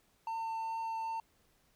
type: tone with vibrato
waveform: triangle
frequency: 901 Hz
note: A5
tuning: 41 cents sharp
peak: -33 dBFS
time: 0.27-1.2 s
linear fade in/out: 2 ms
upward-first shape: triangle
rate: 2.4 Hz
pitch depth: 9 cents each way
effects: pink hiss -71 dBFS RMS until 1.75 s